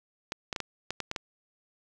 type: clicks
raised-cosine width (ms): 0.2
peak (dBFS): -15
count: 8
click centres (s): 0.321 / 0.528 / 0.562 / 0.603 / 0.906 / 1.003 / 1.114 / 1.162
effects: none